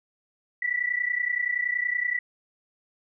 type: tone pair together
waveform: sine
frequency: 1944.9 / 1975.5 Hz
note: B6 / B6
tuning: -27 / 0 cents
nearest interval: unison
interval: 27 cents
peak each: -27 dBFS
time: 0.62-2.19 s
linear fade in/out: 5 ms
effects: none